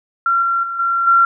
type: tone with level steps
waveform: sine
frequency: 1369 Hz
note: F6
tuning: 35 cents flat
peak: -12 / -14 / -21 / -14 / -8 dBFS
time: 0.26-1.25 s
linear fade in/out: 2 ms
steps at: 0.42 / 0.63 / 0.79 / 1.07 s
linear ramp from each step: 5 ms
effects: none